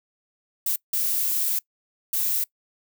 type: noise bursts at uneven times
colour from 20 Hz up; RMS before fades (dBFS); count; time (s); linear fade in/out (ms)
violet; -24; 3; 0.66-0.76 / 0.93-1.59 / 2.13-2.44; 5
effects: noise-tail reverb RT60 0.1 s tail -23 dB re dry